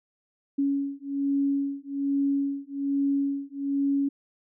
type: beating tone pair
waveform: sine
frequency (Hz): 278.3 / 279.5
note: C#4 / C#4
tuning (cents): +7 / +14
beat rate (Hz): 1.2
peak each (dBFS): -27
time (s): 0.58-4.09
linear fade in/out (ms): 10
effects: none